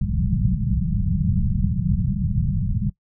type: low-pass noise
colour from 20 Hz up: white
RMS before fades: -21 dBFS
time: 0.01-2.9 s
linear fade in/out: 5 ms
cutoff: 200 Hz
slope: 96 dB/octave
effects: noise-tail reverb RT60 0.1 s tail -20 dB re dry